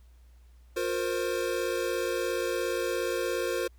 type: chord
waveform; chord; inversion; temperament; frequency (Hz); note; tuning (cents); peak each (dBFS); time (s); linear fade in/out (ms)
square; F suspended fourth; none; equal with one note detuned; 357.8 / 466.2 / 523.3; F4 / Bb4 / C5; +42 / 0 / 0; -33; 0.76-3.68; 10
effects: added 60 Hz sine -52 dBFS peak until 3.78 s + pink hiss -69 dBFS RMS until 3.78 s